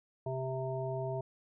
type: harmonic tone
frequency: 131.3 Hz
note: C3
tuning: 6 cents sharp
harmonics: 1 / 3 / 5 / 7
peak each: -37 / -39 / -38 / -45 dBFS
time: 0.26-1.21 s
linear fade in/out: 5 ms
effects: none